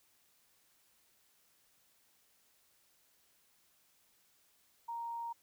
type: tone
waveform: sine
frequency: 932.3 Hz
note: A#5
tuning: in tune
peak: -38 dBFS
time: 4.88-5.33 s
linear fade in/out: 10 ms
effects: white hiss -71 dBFS RMS until 5.42 s